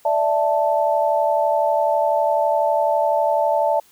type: chord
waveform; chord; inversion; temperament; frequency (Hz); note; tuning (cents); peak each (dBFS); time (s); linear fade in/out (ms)
sine; D suspended second; none; equal; 587.3 / 659.3 / 880; D5 / E5 / A5; 0 / 0 / 0; -20; 0.05-3.8; 5
effects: white hiss -54 dBFS RMS until 3.91 s